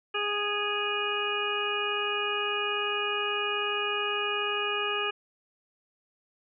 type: harmonic tone with a mistuned harmonic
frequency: 412.4 Hz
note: G#4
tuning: 12 cents flat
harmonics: 1 / 2 / 3 / 4 / 6 / 7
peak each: -33 / -39 / -33 / -36 / -33 / -33 dBFS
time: 0.14-5.11 s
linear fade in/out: 10 ms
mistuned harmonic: 4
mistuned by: +17 cents
effects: none